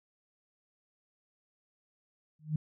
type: tone with exponential growth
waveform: sine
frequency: 153.9 Hz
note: D#3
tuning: 19 cents flat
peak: -24 dBFS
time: 2.39-2.56 s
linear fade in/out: 5 ms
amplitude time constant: 36 ms
effects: none